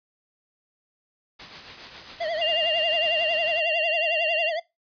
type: noise with tremolo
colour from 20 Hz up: white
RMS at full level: -37 dBFS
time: 1.39-3.6 s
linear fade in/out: 10 ms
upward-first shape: triangle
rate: 7.3 Hz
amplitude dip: 50%
type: tone with vibrato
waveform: square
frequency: 648 Hz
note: E5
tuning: 30 cents flat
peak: -26 dBFS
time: 2.2-4.6 s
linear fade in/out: 10 ms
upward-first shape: triangle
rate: 11 Hz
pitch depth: 130 cents each way
type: tone with pitch glide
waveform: sine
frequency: 2804 to 2775 Hz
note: F7 to F7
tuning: +6 to -12 cents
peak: -22 dBFS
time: 2.41-4.5 s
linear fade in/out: 10 ms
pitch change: -18 cents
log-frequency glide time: 2.57-3.68 s
effects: noise-tail reverb RT60 0.2 s tail -20 dB re dry + resampled to 11025 Hz